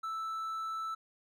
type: tone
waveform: triangle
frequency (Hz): 1318.5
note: E6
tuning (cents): 0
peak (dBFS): -33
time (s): 0.03-0.95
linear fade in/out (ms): 10
effects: none